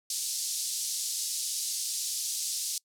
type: band-pass noise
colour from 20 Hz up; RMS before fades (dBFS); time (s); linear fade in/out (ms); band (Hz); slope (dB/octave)
pink; -33; 0.1-2.78; 2; 4600 to 11000; 24
effects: noise-tail reverb RT60 0.1 s tail -25 dB re dry